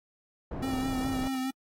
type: low-pass noise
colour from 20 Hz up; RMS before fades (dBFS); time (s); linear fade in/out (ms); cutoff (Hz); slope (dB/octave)
pink; -36; 0.51-1.28; 5; 790; 12
type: tone with vibrato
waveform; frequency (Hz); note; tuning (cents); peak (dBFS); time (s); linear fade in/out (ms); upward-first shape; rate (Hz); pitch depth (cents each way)
square; 262.3; C4; +4; -30; 0.62-1.51; 10; sine; 4.8; 29
effects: AAC 48 kbps